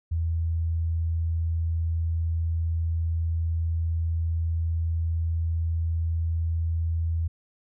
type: tone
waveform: sine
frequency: 82.41 Hz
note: E2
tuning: in tune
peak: -23 dBFS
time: 0.11-7.28 s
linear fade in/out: 10 ms
effects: none